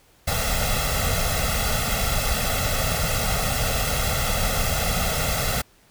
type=noise with comb filter; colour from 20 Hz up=pink; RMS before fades=-23 dBFS; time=0.27-5.62 s; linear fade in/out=10 ms; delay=1.5 ms; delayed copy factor=+0.95; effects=pink hiss -57 dBFS RMS until 5.9 s